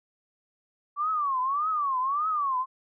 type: tone with vibrato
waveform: sine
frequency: 1139 Hz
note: C#6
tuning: 47 cents sharp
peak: -24 dBFS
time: 0.96-2.66 s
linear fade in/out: 50 ms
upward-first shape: triangle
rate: 1.7 Hz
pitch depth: 230 cents each way
effects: none